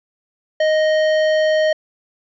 triangle tone with hard clipping, 622.3 Hz, D#5, in tune, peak -15 dBFS, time 0.6-1.73 s, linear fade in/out 5 ms, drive 16 dB, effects resampled to 16000 Hz

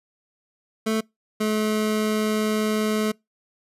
25% pulse tone pair in turn, 220 / 214.9 Hz, A3 / A3, 0 / -41 cents, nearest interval unison, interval 41 cents, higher first, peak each -17 dBFS, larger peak neither, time 0.86-1.01 / 1.4-3.12 s, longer second, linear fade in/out 10 ms, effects noise-tail reverb RT60 0.2 s tail -26 dB re dry + resampled to 32000 Hz

